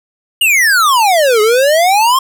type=exponential two-way sweep; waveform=square; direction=down then up; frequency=2920 to 415.3 to 1086 Hz; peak=-8 dBFS; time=0.41-2.19 s; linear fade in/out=5 ms; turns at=1.41 s; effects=none